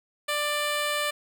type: tone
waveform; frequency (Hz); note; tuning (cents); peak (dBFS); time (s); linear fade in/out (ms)
10% pulse; 591; D5; +11; -17; 0.28-1.11; 10
effects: none